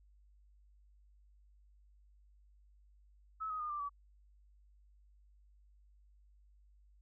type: tone with pitch steps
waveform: sine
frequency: 1297 / 1257.2 / 1218.6 / 1181.1 / 1144.9 Hz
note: E6 / D#6 / D#6 / D6 / D6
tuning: -28 / +18 / -36 / +9 / -44 cents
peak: -37 dBFS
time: 3.4-3.895 s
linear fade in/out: 20 ms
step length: 99 ms
effects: added 50 Hz sine -62 dBFS peak until 7.01 s